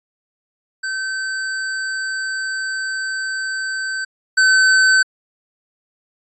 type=tone pair in turn; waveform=square; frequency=1542 / 1530.5 Hz; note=G6 / G6; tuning=-29 / -42 cents; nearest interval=unison; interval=13 cents; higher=first; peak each=-22 / -11 dBFS; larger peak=second; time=0.83-4.05 / 4.37-5.03 s; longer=first; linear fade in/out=10 ms; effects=resampled to 22050 Hz